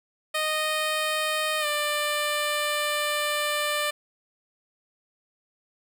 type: tone with pitch glide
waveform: 10% pulse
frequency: 619 to 593.4 Hz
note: D#5 to D5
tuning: -9 to +18 cents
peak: -16 dBFS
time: 0.34-3.91 s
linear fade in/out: 10 ms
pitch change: -73 cents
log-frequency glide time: 1.6-1.66 s
effects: none